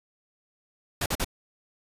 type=noise bursts; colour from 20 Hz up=pink; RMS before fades=-27 dBFS; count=3; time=1.01-1.246 s; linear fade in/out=5 ms; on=50 ms; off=43 ms; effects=resampled to 32000 Hz